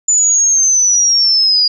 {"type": "linear sweep", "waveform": "sine", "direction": "down", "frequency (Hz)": [7040, 4833], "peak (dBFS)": -8, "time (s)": [0.08, 1.68], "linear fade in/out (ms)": 5, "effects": []}